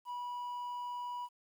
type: tone with quantisation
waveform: triangle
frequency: 977 Hz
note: B5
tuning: 19 cents flat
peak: -36 dBFS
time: 0.05-1.29 s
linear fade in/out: 50 ms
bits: 11
effects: none